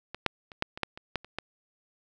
clicks, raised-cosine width 0.3 ms, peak -21 / -7 / -29 / -10 / -23 / -11 / -26 / -13 / -30 / -16 dBFS, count 10, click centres 0.146 / 0.263 / 0.518 / 0.624 / 0.775 / 0.833 / 0.975 / 1.157 / 1.246 / 1.386 s, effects none

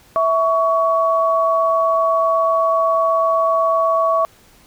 sine tone pair together, 655.6 / 1123 Hz, E5 / C#6, -10 / +22 cents, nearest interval major sixth, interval 932 cents, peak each -16 dBFS, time 0.16-4.25 s, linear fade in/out 0 ms, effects pink hiss -50 dBFS RMS until 4.66 s

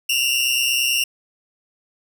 sawtooth tone pair together, 2718 / 2847 Hz, F7 / F7, -48 / +33 cents, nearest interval minor second, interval 81 cents, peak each -17 dBFS, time 0.09-1.04 s, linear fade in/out 5 ms, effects none

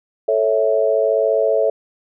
sine chord, A major, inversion none, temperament equal with one note detuned, 440 / 554.4 / 655.5 Hz, A4 / C#5 / E5, 0 / 0 / -10 cents, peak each -18 dBFS, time 0.28-1.7 s, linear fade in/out 5 ms, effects none

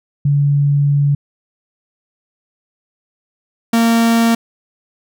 sine / 45% pulse tone pair in turn, 143 / 230.1 Hz, D3 / A#3, -46 / -22 cents, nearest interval minor sixth, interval 824 cents, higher second, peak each -10 dBFS, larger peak neither, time 0.25-1.15 / 3.73-4.35 s, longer first, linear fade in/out 5 ms, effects none

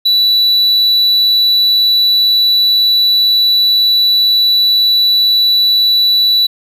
triangle tone, 3951 Hz, B7, in tune, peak -6 dBFS, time 0.05-6.47 s, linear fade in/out 10 ms, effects none

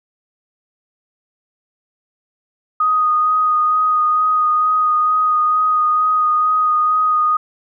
sine tone with vibrato, 1243 Hz, D#6, 2 cents flat, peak -12 dBFS, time 2.8-7.37 s, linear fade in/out 5 ms, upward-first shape sine, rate 2.2 Hz, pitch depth 14 cents each way, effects none

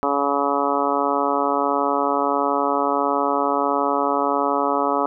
harmonic tone, 141.5 Hz, C#3, 36 cents sharp, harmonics 2 / 3 / 4 / 5 / 6 / 7 / 8 / 9, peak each -26 / -26 / -26 / -26 / -26 / -26 / -26 / -26 dBFS, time 0.03-5.06 s, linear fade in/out 0 ms, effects none

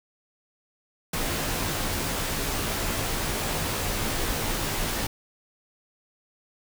pink noise with comb filter, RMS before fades -28 dBFS, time 1.13-5.07 s, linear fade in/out 5 ms, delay 16 ms, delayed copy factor -0.6, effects none

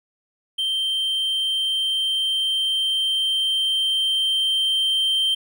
triangle tone with level ramp, 3136 Hz, G7, in tune, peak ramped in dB -19 to -16 dBFS, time 0.58-5.35 s, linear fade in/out 10 ms, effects none

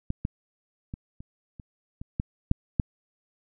clicks, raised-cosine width 5 ms, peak -15 / -15 / -22 / -29 / -29 / -25 / -14 / -7 / -9 dBFS, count 9, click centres 0.104 / 0.251 / 0.939 / 1.205 / 1.598 / 2.015 / 2.199 / 2.514 / 2.798 s, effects none

